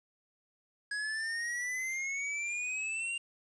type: exponential sweep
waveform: square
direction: up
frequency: 1661.2 to 2794 Hz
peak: -34 dBFS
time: 0.91-3.18 s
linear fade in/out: 5 ms
effects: resampled to 22050 Hz + 10-bit